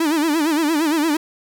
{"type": "tone with vibrato", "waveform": "45% pulse", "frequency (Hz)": 311.1, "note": "D#4", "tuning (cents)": 0, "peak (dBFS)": -16, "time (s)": [0, 1.17], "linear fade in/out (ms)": 5, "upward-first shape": "sine", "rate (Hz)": 8.7, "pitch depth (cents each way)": 130, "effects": []}